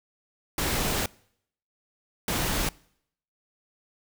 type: noise bursts at uneven times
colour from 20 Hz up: pink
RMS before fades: -27 dBFS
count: 2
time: 0.58-1.06 / 2.28-2.69 s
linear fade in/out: 2 ms
effects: noise-tail reverb RT60 0.7 s tail -24 dB re dry